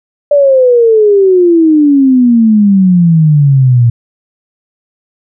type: exponential sweep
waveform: sine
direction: down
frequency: 587.3 to 116.1 Hz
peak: -3 dBFS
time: 0.31-3.9 s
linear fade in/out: 5 ms
effects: none